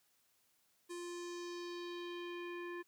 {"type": "tone with low-pass filter sweep", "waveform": "square", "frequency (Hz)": 349.2, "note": "F4", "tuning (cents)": 0, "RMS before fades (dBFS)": -45, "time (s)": [0.89, 2.83], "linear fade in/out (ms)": 20, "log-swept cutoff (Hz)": [9100, 1900], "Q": 2.4, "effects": ["white hiss -75 dBFS RMS until 2.87 s", "high-pass 60 Hz 12 dB/octave"]}